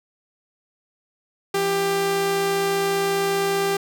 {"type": "tone pair together", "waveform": "sawtooth", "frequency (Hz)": [170.3, 395.6], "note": ["F3", "G4"], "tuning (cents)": [-43, 16], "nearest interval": "octave + minor third", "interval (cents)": 1459, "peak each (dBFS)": [-28, -16], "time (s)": [1.54, 3.77], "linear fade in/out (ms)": 5, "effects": []}